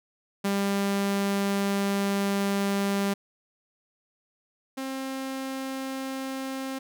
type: tone pair in turn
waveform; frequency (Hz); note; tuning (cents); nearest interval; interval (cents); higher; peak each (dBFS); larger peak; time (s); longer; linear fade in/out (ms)
sawtooth; 198.9 / 266.2; G3 / C4; +25 / +30; perfect fourth; 505; second; -20 / -27; first; 0.44-3.14 / 4.77-6.79; first; 10
effects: none